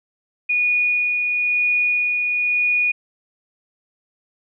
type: tone with tremolo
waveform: sine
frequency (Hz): 2456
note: D#7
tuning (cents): -23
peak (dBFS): -15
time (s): 0.49-2.92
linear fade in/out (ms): 10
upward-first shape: sine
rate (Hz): 1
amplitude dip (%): 30
effects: none